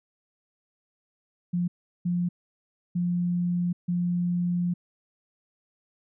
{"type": "tone bursts at uneven times", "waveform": "sine", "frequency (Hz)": 175.8, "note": "F3", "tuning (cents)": 12, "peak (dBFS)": -23, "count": 4, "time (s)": [[1.53, 1.68], [2.05, 2.29], [2.95, 3.73], [3.88, 4.74]], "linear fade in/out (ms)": 10, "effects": []}